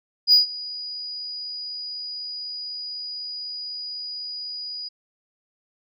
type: tone with ADSR envelope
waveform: sine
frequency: 4912 Hz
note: D#8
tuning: 23 cents flat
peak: -8 dBFS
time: 0.27-4.89 s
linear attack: 58 ms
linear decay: 130 ms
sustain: -22 dB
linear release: 14 ms
effects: tanh soft clip ceiling -8 dBFS